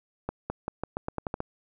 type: accelerating click train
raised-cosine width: 1 ms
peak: -16 dBFS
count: 10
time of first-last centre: 0.29-1.404 s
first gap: 210 ms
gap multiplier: 0.86
effects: none